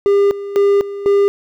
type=tone with tremolo; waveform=triangle; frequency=401.5 Hz; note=G4; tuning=41 cents sharp; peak=-7 dBFS; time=0.06-1.28 s; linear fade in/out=0 ms; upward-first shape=square; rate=2 Hz; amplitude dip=80%; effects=none